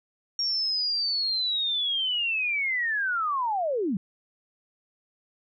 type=linear sweep; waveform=sine; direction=down; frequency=5588 to 168.9 Hz; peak=-24 dBFS; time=0.39-3.97 s; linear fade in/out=2 ms; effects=none